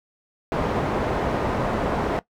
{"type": "low-pass noise", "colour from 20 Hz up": "white", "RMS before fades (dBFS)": -24, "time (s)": [0.52, 2.19], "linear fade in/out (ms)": 0, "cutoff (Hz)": 720, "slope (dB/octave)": 12, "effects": ["noise-tail reverb RT60 0.1 s tail -18 dB re dry"]}